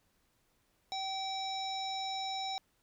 harmonic tone, 770 Hz, G5, 31 cents flat, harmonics 1 / 3 / 5 / 7 / 9, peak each -37 / -48 / -40 / -44 / -54 dBFS, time 0.92-2.58 s, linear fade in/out 0 ms, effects pink hiss -74 dBFS RMS until 2.82 s

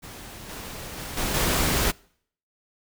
pink noise with level steps, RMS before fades -41 / -37 / -35 / -27 / -23 dBFS, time 0.02-1.92 s, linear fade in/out 20 ms, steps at 0.49 / 0.97 / 1.17 / 1.34 s, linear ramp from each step 5 ms, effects noise-tail reverb RT60 0.6 s tail -25 dB re dry

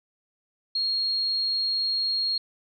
sine tone, 4269 Hz, C8, 34 cents sharp, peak -23 dBFS, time 0.75-2.38 s, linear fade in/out 5 ms, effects none

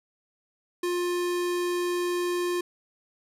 square tone, 353.3 Hz, F4, 20 cents sharp, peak -26 dBFS, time 0.83-2.61 s, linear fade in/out 5 ms, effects resampled to 32000 Hz + 10-bit

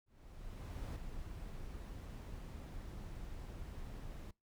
brown noise with ADSR envelope, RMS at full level -42 dBFS, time 0.06-4.31 s, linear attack 900 ms, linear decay 4 ms, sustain -5 dB, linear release 5 ms, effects noise-tail reverb RT60 0.2 s tail -22 dB re dry

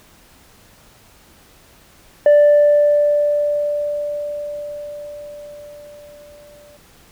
sine tone with exponential decay, 587.3 Hz, D5, in tune, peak -4 dBFS, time 2.26-6.77 s, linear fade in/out 2 ms, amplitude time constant 980 ms, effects tanh soft clip ceiling -6 dBFS + pink hiss -49 dBFS RMS until 7.11 s

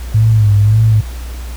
sine tone with vibrato, 106.7 Hz, G#2, 47 cents sharp, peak -6 dBFS, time 0.14-1.01 s, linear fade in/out 10 ms, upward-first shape sine, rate 1.8 Hz, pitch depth 81 cents each way, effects added 60 Hz sine -22 dBFS peak until 1.56 s + pink hiss -35 dBFS RMS until 1.56 s

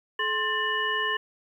sine tone cluster, 427.9 / 1051 / 1782 / 2932 Hz, A4 / C6 / A6 / F#7, -48 / +7 / +22 / -16 cents, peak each -34 / -30 / -27 / -31 dBFS, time 0.19-1.17 s, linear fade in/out 5 ms, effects 10-bit

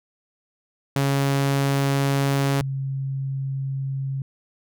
sawtooth / sine tone pair in turn, 138.6 / 135.43 Hz, C#3 / C#3, 0 / -40 cents, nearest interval unison, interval 40 cents, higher first, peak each -15 / -24 dBFS, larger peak first, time 0.96-2.61 / 2.61-4.22 s, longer first, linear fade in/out 2 ms, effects none

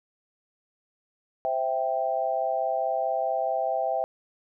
sine chord, C major, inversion none, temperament equal, 523.3 / 659.3 / 784 Hz, C5 / E5 / G5, 0 / 0 / 0 cents, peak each -31 / -27 / -28 dBFS, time 1.45-4.04 s, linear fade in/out 0 ms, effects none

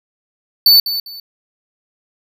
square tone with echo, 4507 Hz, C#8, 28 cents sharp, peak -6 dBFS, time 0.66-0.8 s, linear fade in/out 2 ms, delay 200 ms, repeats 2, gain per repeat -12 dB, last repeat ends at 1.2 s, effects none

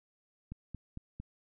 click train, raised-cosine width 5 ms, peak -29 dBFS, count 4, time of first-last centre 0.52-1.2 s, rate 4.41 Hz, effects none

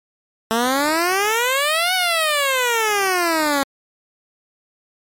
10% pulse exponential two-way sweep, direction up then down, 221.1 to 752 to 272.2 Hz, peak -8 dBFS, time 0.51-3.63 s, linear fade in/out 0 ms, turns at 1.94 s, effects MP3 64 kbps

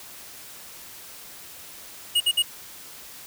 square tone bursts, 2879 Hz, F#7, 48 cents flat, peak -18 dBFS, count 3, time 2.15-2.425 s, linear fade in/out 10 ms, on 55 ms, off 55 ms, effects white hiss -43 dBFS RMS until 3.26 s

